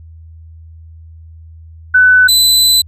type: tone pair in turn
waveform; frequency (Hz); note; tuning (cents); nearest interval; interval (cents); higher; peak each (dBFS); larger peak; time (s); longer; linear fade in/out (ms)
sine / sawtooth; 1500 / 4012; F#6 / B7; +23 / +26; octave + perfect fourth; 1703; second; -4; neither; 1.94-2.28 / 2.28-2.82; second; 10
effects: added 81 Hz sine -33 dBFS peak until 2.87 s + resampled to 32000 Hz